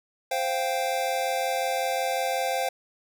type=chord; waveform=square; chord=C suspended fourth; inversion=none; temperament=equal; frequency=523.3 / 698.5 / 784 Hz; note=C5 / F5 / G5; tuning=0 / 0 / 0 cents; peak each=-30 dBFS; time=0.31-2.69 s; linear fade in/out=5 ms; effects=none